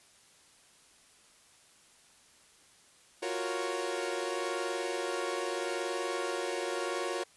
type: chord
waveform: sawtooth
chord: Gb major seventh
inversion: third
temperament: equal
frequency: 349.2 / 370 / 466.2 / 554.4 Hz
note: F4 / Gb4 / Bb4 / Db5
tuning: 0 / 0 / 0 / 0 cents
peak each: -34 dBFS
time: 3.22-7.24 s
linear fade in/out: 10 ms
effects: white hiss -61 dBFS RMS until 7.36 s + resampled to 24000 Hz